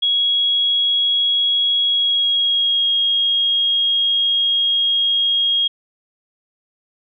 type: tone with pitch glide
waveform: sine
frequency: 3322 to 3267 Hz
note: G#7 to G#7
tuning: 0 to -29 cents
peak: -14 dBFS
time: 0.02-5.68 s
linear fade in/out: 10 ms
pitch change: -29 cents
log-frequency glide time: 1.85-2.91 s
effects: none